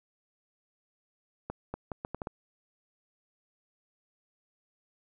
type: accelerating click train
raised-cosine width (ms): 1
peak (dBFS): -21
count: 7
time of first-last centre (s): 1.5-2.272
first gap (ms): 240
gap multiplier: 0.74
effects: none